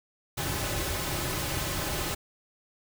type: noise with comb filter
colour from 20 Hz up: pink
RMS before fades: -31 dBFS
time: 0.37-2.15 s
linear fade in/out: 10 ms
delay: 4.3 ms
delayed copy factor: -0.55
effects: none